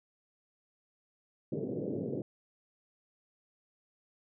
white band-pass noise, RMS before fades -36 dBFS, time 1.52-2.22 s, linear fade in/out 2 ms, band 110 to 510 Hz, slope 48 dB/octave, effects none

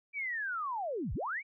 sine linear two-way sweep, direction down then up, 2348 to 32.3 to 2348 Hz, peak -33 dBFS, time 0.13-1.43 s, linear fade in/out 50 ms, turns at 1.14 s, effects none

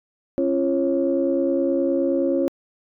sine tone cluster, 271.8 / 341.4 / 546 Hz, C#4 / F4 / C#5, -34 / -39 / -26 cents, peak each -22 dBFS, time 0.38-2.48 s, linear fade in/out 0 ms, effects tanh soft clip ceiling -9 dBFS

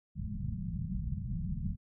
white low-pass noise, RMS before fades -36 dBFS, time 0.15-1.77 s, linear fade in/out 50 ms, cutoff 210 Hz, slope 96 dB/octave, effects none

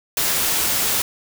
white noise, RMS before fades -20 dBFS, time 0.17-1.02 s, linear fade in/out 2 ms, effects none

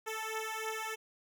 10% pulse beating tone pair, 438.3 / 441.5 Hz, A4 / A4, -7 / +6 cents, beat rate 3.2 Hz, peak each -31 dBFS, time 0.06-0.96 s, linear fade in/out 20 ms, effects none

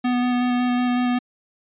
square tone with vibrato, 246.9 Hz, B3, in tune, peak -19 dBFS, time 0.04-1.19 s, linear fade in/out 10 ms, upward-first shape square, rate 5.4 Hz, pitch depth 9 cents each way, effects resampled to 8000 Hz

